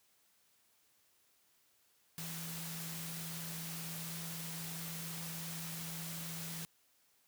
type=tone in noise; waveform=sine; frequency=164.81 Hz; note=E3; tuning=in tune; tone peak=-45 dBFS; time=2.18-6.65 s; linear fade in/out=0 ms; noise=white; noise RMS=-45 dBFS; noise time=2.18-6.65 s; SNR=-3 dB; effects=white hiss -72 dBFS RMS until 7.27 s + high-pass 60 Hz 12 dB/octave